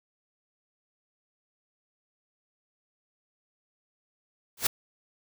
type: noise with exponential growth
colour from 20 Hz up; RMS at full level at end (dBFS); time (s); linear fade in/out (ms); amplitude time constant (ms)
white; -18; 4.57-4.67; 5; 21
effects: none